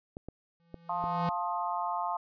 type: clicks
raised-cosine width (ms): 2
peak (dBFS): -27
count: 4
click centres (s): 0.169 / 0.286 / 0.743 / 1.04
type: tone with exponential growth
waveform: square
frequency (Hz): 168.7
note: E3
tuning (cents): +40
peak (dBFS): -29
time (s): 0.6-1.29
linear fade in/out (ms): 0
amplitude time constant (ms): 150
type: chord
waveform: sine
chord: F dominant seventh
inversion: none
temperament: equal with one note detuned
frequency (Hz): 698.5 / 880 / 1060.5 / 1244.5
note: F5 / A5 / C6 / Eb6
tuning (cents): 0 / 0 / +23 / 0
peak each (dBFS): -35 / -34 / -35 / -39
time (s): 0.89-2.17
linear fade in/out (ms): 5
effects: resampled to 11025 Hz